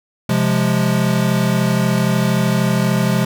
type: chord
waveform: square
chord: F minor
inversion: second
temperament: equal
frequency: 130.81 / 174.61 / 207.7 Hz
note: C3 / F3 / Ab3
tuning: 0 / 0 / 0 cents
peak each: -19 dBFS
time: 0.29-3.25 s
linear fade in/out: 5 ms
effects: none